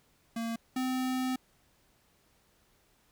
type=tone pair in turn; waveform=square; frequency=229.1 / 257.2 Hz; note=A#3 / C4; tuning=-30 / -30 cents; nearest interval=major second; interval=200 cents; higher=second; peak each=-33 / -30 dBFS; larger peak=second; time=0.36-0.56 / 0.76-1.36 s; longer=second; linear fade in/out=5 ms; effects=pink hiss -68 dBFS RMS until 3.11 s